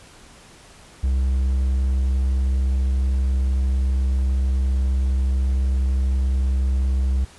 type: tone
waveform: triangle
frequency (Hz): 65.6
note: C2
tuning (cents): +5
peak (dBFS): -15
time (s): 1.03-7.25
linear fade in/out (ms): 10
effects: pink hiss -47 dBFS RMS until 7.38 s + resampled to 24000 Hz